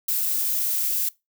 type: noise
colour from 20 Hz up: violet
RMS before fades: -24 dBFS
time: 0.08-1.09 s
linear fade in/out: 5 ms
effects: noise-tail reverb RT60 0.2 s tail -21 dB re dry